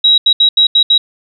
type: tone bursts at uneven times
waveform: sine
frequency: 3849 Hz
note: B7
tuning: 45 cents flat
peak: -5 dBFS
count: 6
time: 0.04-0.18 / 0.26-0.33 / 0.4-0.49 / 0.57-0.67 / 0.75-0.83 / 0.9-0.98 s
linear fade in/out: 5 ms
effects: none